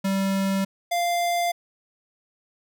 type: tone pair in turn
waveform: square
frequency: 194.2 / 695.1 Hz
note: G3 / F5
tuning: -16 / -8 cents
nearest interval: octave + minor seventh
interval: 2208 cents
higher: second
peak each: -22 dBFS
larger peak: neither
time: 0.04-0.65 / 0.91-1.52 s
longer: neither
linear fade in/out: 10 ms
effects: none